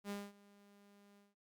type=tone with ADSR envelope; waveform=sawtooth; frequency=202.3 Hz; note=G#3; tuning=45 cents flat; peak=-36 dBFS; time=0.04-1.35 s; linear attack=62 ms; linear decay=220 ms; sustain=-23 dB; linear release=180 ms; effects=Opus 48 kbps